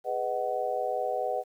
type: chord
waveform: sine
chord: G# minor seventh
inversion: none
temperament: just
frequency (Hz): 415.3 / 498.4 / 623 / 747.5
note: G#4 / B4 / D#5 / F#5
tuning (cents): 0 / +16 / +2 / +17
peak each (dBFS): -37 / -32 / -33 / -31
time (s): 0.04-1.44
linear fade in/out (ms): 50
effects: 10-bit